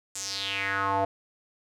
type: tone with band-pass filter sweep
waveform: square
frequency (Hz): 98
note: G2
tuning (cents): 0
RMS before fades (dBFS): -29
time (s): 0.15-1.05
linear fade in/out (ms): 5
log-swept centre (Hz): 7700 to 690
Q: 4.2
effects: none